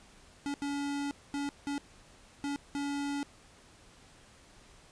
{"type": "tone bursts at uneven times", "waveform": "square", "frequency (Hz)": 284, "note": "C#4", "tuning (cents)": 42, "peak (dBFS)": -33, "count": 6, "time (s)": [[0.46, 0.54], [0.62, 1.11], [1.34, 1.49], [1.67, 1.78], [2.44, 2.56], [2.75, 3.23]], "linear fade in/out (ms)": 0, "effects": ["pink hiss -58 dBFS RMS until 4.91 s", "resampled to 22050 Hz"]}